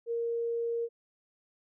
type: tone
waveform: sine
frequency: 466.2 Hz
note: A#4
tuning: in tune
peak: -29 dBFS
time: 0.06-0.89 s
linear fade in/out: 50 ms
effects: none